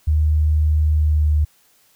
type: tone with pitch glide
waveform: sine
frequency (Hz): 76.7 to 75.51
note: D#2 to D2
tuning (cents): -24 to +49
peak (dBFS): -13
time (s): 0.07-1.45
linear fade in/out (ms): 10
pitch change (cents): -27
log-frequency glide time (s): 0.93-1.33
effects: white hiss -57 dBFS RMS until 1.95 s